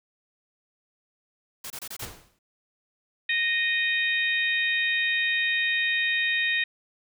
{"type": "noise bursts", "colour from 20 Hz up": "white", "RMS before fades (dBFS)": -37, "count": 5, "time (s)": [1.64, 2.054], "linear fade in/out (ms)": 5, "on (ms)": 62, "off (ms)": 26}
{"type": "noise with exponential decay", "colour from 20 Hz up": "pink", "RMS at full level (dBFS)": -34, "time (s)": [2.02, 2.39], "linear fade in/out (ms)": 5, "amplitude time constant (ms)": 80}
{"type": "harmonic tone", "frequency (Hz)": 620, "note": "D#5", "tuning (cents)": -6, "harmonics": [3, 4, 5, 6], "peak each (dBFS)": [-25, -27, -36, -30], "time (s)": [3.29, 6.64], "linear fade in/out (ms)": 5}
{"effects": []}